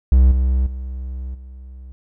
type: tone with level steps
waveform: triangle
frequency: 64.2 Hz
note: C2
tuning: 32 cents flat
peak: -6 / -12 / -23 / -32 dBFS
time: 0.12-1.92 s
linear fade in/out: 0 ms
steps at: 0.31 / 0.66 / 1.34 s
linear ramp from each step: 10 ms
effects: none